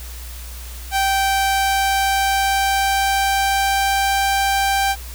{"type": "tone with pitch glide", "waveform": "sawtooth", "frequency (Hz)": [780, 785.9], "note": ["G5", "G5"], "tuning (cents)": [-9, 4], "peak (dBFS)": -12, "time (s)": [0.91, 4.96], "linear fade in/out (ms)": 50, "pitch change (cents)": 13, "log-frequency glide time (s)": [1.51, 4.25], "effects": ["added 60 Hz sine -31 dBFS peak until 5.14 s", "white hiss -38 dBFS RMS until 5.14 s"]}